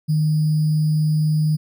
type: tone with sample-and-hold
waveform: sine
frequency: 154 Hz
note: D#3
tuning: 17 cents flat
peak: -15 dBFS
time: 0.08-1.57 s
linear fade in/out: 20 ms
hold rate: 4900 Hz
effects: none